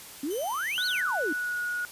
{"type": "exponential two-way sweep", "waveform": "sine", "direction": "up then down", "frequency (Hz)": [261.6, 4477, 277.2], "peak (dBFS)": -28, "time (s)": [0.23, 1.33], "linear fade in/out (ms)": 5, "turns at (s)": 0.86}
{"type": "tone", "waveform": "5% pulse", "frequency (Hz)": 3059, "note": "G7", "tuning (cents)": -43, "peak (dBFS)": -30, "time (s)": [0.3, 1.01], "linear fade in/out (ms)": 10}
{"type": "tone with pitch glide", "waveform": "sine", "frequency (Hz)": [1480, 1451.2], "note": ["F#6", "F#6"], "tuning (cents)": [0, -34], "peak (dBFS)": -28, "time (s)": [0.78, 1.85], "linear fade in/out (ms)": 0, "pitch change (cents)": -34, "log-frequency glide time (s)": [1.27, 1.6]}
{"effects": ["white hiss -45 dBFS RMS until 1.91 s", "resampled to 32000 Hz"]}